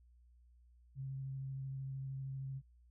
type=tone with vibrato; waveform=sine; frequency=134.6 Hz; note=C3; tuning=49 cents sharp; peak=-40 dBFS; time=0.95-2.62 s; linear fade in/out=50 ms; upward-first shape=square; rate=13 Hz; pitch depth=10 cents each way; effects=added 60 Hz sine -62 dBFS peak until 2.9 s